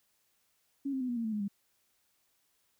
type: tone with pitch steps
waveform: sine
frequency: 277.2 / 264.7 / 252.7 / 241.3 / 230.4 / 220 / 210.1 / 200.6 Hz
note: C#4 / C4 / B3 / B3 / A#3 / A3 / G#3 / G3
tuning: 0 / +20 / +40 / -40 / -20 / 0 / +20 / +40 cents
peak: -31 dBFS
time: 0.85-1.482 s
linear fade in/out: 10 ms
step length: 79 ms
effects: white hiss -74 dBFS RMS until 2.79 s